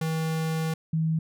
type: tone pair in turn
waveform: square / sine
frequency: 160.3 / 160.3 Hz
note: E3 / E3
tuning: -48 / -48 cents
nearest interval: unison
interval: 0 cents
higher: neither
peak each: -26 / -22 dBFS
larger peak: second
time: 0.01-0.74 / 0.93-1.19 s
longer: first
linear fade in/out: 5 ms
effects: none